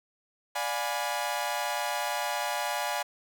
sawtooth chord, D diminished seventh, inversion none, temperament equal with one note detuned, 587.3 / 713.5 / 830.6 / 987.8 Hz, D5 / F5 / Ab5 / Cb6, 0 / +37 / 0 / 0 cents, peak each -32 / -31 / -29 / -32 dBFS, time 0.55-3.03 s, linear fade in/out 10 ms, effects none

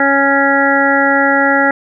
harmonic tone, 277.2 Hz, C#4, in tune, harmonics 1 / 2 / 3 / 5 / 6 / 7, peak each -16 / -16 / -16 / -16 / -16 / -16 dBFS, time 0-1.71 s, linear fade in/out 2 ms, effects none

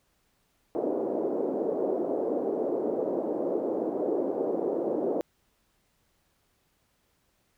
pink band-pass noise, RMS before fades -29 dBFS, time 0.75-5.21 s, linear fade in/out 0 ms, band 320 to 550 Hz, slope 24 dB/octave, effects pink hiss -71 dBFS RMS until 7.57 s

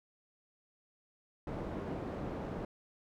white low-pass noise, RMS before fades -40 dBFS, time 1.47-2.65 s, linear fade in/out 2 ms, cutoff 510 Hz, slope 12 dB/octave, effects none

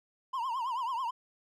triangle tone with vibrato, 987.8 Hz, B5, in tune, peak -29 dBFS, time 0.33-1.11 s, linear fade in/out 10 ms, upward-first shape triangle, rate 9.2 Hz, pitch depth 180 cents each way, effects none

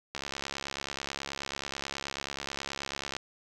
click train, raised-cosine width 0.2 ms, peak -17 dBFS, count 210, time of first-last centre 0.15-3.166 s, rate 69.3 Hz, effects none

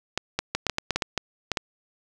clicks, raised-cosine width 0.2 ms, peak -7 dBFS, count 12, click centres 0.176 / 0.39 / 0.55 / 0.667 / 0.697 / 0.784 / 0.907 / 0.96 / 1.022 / 1.177 / 1.517 / 1.572 s, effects none

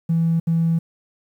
triangle tone bursts at uneven times, 165.3 Hz, E3, 5 cents sharp, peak -12 dBFS, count 2, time 0.09-0.4 / 0.47-0.79 s, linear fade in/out 10 ms, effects tanh soft clip ceiling -13 dBFS + 9-bit

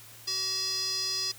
square tone with band-pass filter, 379.8 Hz, F#4, 45 cents sharp, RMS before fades -31 dBFS, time 0.27-1.32 s, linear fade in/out 10 ms, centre 5100 Hz, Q 8.7, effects added 112 Hz sine -56 dBFS peak until 1.38 s + white hiss -50 dBFS RMS until 1.38 s

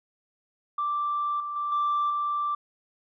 sine tone with level steps, 1174 Hz, D6, 1 cent flat, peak -24 / -30 / -26 / -21 / -24 dBFS, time 0.78-2.55 s, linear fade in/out 5 ms, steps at 1.4 / 1.56 / 1.72 / 2.1 s, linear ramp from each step 2 ms, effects tanh soft clip ceiling -20 dBFS

